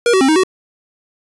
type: tone with pitch steps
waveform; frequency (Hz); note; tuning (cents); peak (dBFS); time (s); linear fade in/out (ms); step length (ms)
square; 475.5 / 378.6 / 267 / 313.8 / 374.9; A#4 / F#4 / C4 / D#4 / F#4; +34 / +40 / +35 / +15 / +23; -10; 0.06-0.435; 2; 75
effects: resampled to 24000 Hz

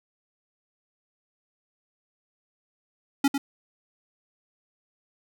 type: tone with echo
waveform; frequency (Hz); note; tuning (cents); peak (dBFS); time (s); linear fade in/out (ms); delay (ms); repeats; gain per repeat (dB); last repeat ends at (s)
square; 278.1; C#4; +6; -18; 3.24-3.28; 5; 100; 1; -7; 3.38
effects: none

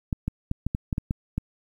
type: clicks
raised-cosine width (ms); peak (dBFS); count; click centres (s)
5; -13; 9; 0.128 / 0.28 / 0.514 / 0.666 / 0.749 / 0.928 / 0.981 / 1.109 / 1.38
effects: 9-bit

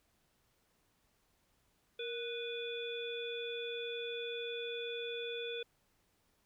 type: harmonic tone with a mistuned harmonic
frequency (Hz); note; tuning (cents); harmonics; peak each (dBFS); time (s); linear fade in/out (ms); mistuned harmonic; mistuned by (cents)
493.9; B4; 0; 1 / 3 / 5 / 7; -40 / -50 / -46 / -44; 1.99-5.63; 5; 1; -86
effects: pink hiss -75 dBFS RMS until 6.45 s

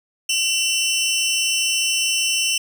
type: tone pair together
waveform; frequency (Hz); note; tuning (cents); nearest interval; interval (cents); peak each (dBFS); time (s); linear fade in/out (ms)
20% pulse; 2725 / 3011; F7 / F#7; -43 / +30; major second; 173; -16; 0.29-2.58; 5
effects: none

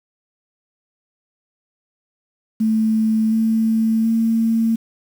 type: tone with pitch steps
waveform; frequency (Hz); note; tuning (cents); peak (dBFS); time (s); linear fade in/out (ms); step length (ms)
sine; 220 / 223.1 / 226.2; A3 / A3 / A3; 0 / +24 / +48; -14; 2.6-4.76; 10; 720
effects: 7-bit

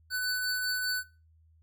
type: tone pair together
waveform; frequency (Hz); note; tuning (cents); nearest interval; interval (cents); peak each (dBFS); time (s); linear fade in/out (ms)
square; 1500 / 4495; F#6 / C#8; +23 / +23; octave + perfect fifth; 1900; -30 / -35; 0.1-1.04; 50
effects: noise-tail reverb RT60 0.3 s tail -19 dB re dry + added 80 Hz sine -59 dBFS peak until 1.62 s

